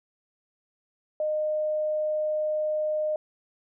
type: tone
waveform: sine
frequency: 613 Hz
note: D#5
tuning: 26 cents flat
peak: -24 dBFS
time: 1.2-3.16 s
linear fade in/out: 2 ms
effects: none